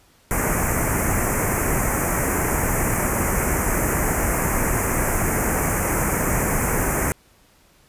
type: band-stop noise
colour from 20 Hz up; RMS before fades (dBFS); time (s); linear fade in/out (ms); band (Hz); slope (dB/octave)
pink; -21; 0.31-7.12; 0; 2300 to 6500; 48
effects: pink hiss -56 dBFS RMS until 7.88 s + resampled to 32000 Hz